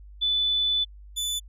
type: tone pair in turn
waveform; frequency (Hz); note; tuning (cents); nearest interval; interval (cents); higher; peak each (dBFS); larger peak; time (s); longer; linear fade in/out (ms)
sine / sawtooth; 3490 / 3490; A7 / A7; -15 / -15; unison; 0; neither; -21 / -23; first; 0.21-0.85 / 1.16-1.4; first; 20
effects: added 50 Hz sine -43 dBFS peak until 1.48 s + resampled to 32000 Hz